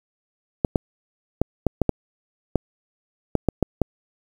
clicks, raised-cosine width 2 ms, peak -4 dBFS, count 11, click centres 0.648 / 0.758 / 1.416 / 1.667 / 1.817 / 1.893 / 2.557 / 3.353 / 3.487 / 3.627 / 3.817 s, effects 7-bit

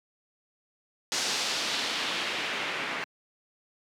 white noise with low-pass filter sweep, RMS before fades -31 dBFS, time 1.12-3.04 s, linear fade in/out 0 ms, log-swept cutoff 5700 to 2100 Hz, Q 1.4, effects high-pass 200 Hz 12 dB/octave

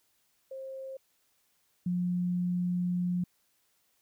sine tone pair in turn, 532 / 178.05 Hz, C5 / F3, +29 / +34 cents, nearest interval octave + perfect fifth, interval 1895 cents, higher first, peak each -38 / -27 dBFS, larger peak second, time 0.51-0.97 / 1.86-3.24 s, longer second, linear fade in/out 5 ms, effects white hiss -72 dBFS RMS until 4.01 s

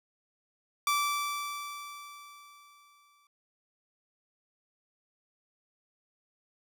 sawtooth tone with exponential decay, 1163 Hz, D6, 17 cents flat, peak -21 dBFS, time 0.87-3.27 s, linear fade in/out 2 ms, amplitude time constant 520 ms, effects none

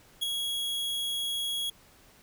45% pulse tone with ADSR envelope, 3322 Hz, G#7, in tune, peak -24 dBFS, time 0.21-1.7 s, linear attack 21 ms, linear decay 7 ms, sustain -5 dB, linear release 5 ms, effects pink hiss -58 dBFS RMS until 2.22 s

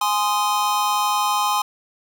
square chord, Ab major, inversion none, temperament just, 830.6 / 1038.3 / 1245.9 Hz, Ab5 / C6 / Eb6, 0 / -14 / +2 cents, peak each -23 / -22 / -26 dBFS, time 0.01-1.62 s, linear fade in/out 5 ms, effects none

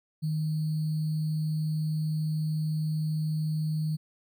sine tone with sample-and-hold, 155.56 Hz, D#3, in tune, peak -26 dBFS, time 0.22-3.97 s, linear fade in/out 20 ms, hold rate 4410 Hz, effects none

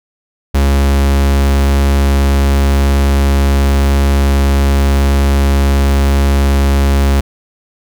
45% pulse tone, 69.3 Hz, C#2, in tune, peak -8 dBFS, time 0.54-7.21 s, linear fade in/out 10 ms, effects none

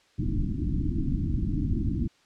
pink low-pass noise, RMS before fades -27 dBFS, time 0.18-2.08 s, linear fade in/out 10 ms, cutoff 330 Hz, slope 96 dB/octave, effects white hiss -62 dBFS RMS until 2.25 s + low-pass 5000 Hz 12 dB/octave

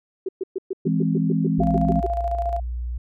sine tone bursts, 378.7 Hz, F#4, 40 cents sharp, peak -22 dBFS, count 13, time 0.26-2.064 s, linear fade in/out 5 ms, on 28 ms, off 120 ms
sine chord, E augmented, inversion none, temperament equal, 164.81 / 207.7 / 261.6 Hz, E3 / G#3 / B#3, 0 / 0 / 0 cents, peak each -21 / -24 / -24 dBFS, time 0.85-2.01 s, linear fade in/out 20 ms
sine tone, 60.2 Hz, B1, 44 cents flat, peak -25 dBFS, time 1.58-2.98 s, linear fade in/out 5 ms
sine tone with tremolo, 690 Hz, F5, 21 cents flat, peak -21 dBFS, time 1.6-2.6 s, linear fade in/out 5 ms, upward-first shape square, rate 14 Hz, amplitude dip 50%
effects none

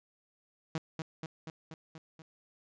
sawtooth tone with echo, 160 Hz, D#3, 49 cents sharp, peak -28 dBFS, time 0.75-0.78 s, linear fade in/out 2 ms, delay 240 ms, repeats 6, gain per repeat -3 dB, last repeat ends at 2.22 s, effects resampled to 16000 Hz

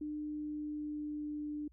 sine tone with pitch glide, 300.6 to 297.7 Hz, D4 to D4, +40 to +24 cents, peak -37 dBFS, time 0.01-1.68 s, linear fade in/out 5 ms, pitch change -16 cents, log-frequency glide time 0.2-1.48 s, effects added 60 Hz sine -60 dBFS peak until 1.72 s

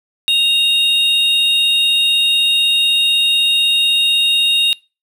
triangle tone pair together, 2794 / 3730 Hz, F7 / A#7, 0 / 0 cents, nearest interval perfect fourth, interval 500 cents, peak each -14 / -11 dBFS, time 0.28-4.73 s, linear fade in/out 0 ms, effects noise-tail reverb RT60 0.3 s tail -25 dB re dry

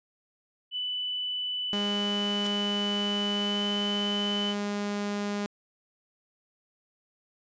sine tone with pitch glide, 2987 to 3015 Hz, F#7 to F#7, +16 to +32 cents, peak -29 dBFS, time 0.71-4.55 s, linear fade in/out 50 ms, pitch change +16 cents, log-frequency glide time 3.32-3.64 s
sawtooth tone, 204.5 Hz, G#3, 26 cents flat, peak -25 dBFS, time 1.73-5.46 s, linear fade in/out 0 ms
white noise with exponential growth, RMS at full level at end -32 dBFS, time 2.38-2.47 s, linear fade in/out 1 ms, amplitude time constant 19 ms
effects resampled to 16000 Hz

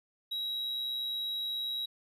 triangle tone, 3857 Hz, B7, 42 cents flat, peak -31 dBFS, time 0.31-1.86 s, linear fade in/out 10 ms, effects resampled to 32000 Hz

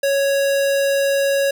square tone, 554.4 Hz, C#5, in tune, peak -16 dBFS, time 0.03-1.51 s, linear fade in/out 5 ms, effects none

